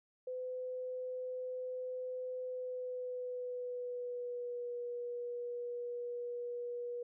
sine tone with pitch glide, 507 to 483 Hz, B4 to B4, +45 to -39 cents, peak -38 dBFS, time 0.27-7.03 s, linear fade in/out 5 ms, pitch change -84 cents, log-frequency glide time 2.43-4.77 s, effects none

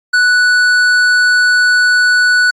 sine tone with hard clipping, 1480 Hz, F#6, in tune, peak -9 dBFS, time 0.13-2.51 s, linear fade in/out 10 ms, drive 9 dB, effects AAC 64 kbps

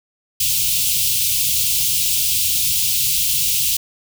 white band-stop noise, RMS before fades -18 dBFS, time 0.4-3.77 s, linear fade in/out 5 ms, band 160 to 2600 Hz, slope 48 dB/octave, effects none

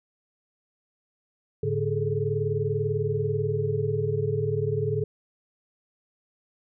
sine tone cluster, 105.4 / 143.5 / 415.4 / 435.7 Hz, G#2 / D3 / G#4 / A4, +26 / -40 / 0 / -17 cents, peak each -29 dBFS, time 1.63-5.04 s, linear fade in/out 5 ms, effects none

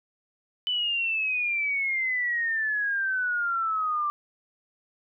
sine exponential sweep, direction down, 3008 to 1174.7 Hz, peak -24 dBFS, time 0.67-4.1 s, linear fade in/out 0 ms, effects none

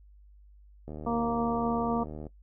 click train, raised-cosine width 2 ms, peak -27 dBFS, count 107, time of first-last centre 0.88-2.267 s, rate 76.4 Hz
harmonic tone, 233.1 Hz, A#3, in tune, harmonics 1 / 2 / 3 / 4 / 5, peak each -29 / -32 / -34 / -35 / -36 dBFS, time 1.06-2.04 s, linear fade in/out 10 ms
effects noise-tail reverb RT60 0.1 s tail -18 dB re dry + added 50 Hz sine -52 dBFS peak until 2.42 s

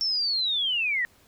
sine linear sweep, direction down, 5460 to 1841 Hz, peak -23 dBFS, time 0.01-1.05 s, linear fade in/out 0 ms, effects pink hiss -59 dBFS RMS until 1.27 s

